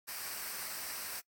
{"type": "noise with comb filter", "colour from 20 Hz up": "white", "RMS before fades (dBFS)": -41, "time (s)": [0.07, 1.21], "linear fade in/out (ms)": 20, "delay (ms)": 0.29, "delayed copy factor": -0.55, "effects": ["noise-tail reverb RT60 0.1 s tail -23 dB re dry", "AAC 64 kbps"]}